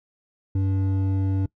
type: tone pair together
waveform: triangle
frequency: 96.41 / 288.9 Hz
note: G2 / D4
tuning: -28 / -28 cents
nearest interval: octave + perfect fifth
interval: 1900 cents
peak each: -17 / -24 dBFS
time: 0.55-1.46 s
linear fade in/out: 5 ms
effects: noise-tail reverb RT60 0.1 s tail -24 dB re dry + tanh soft clip ceiling -17 dBFS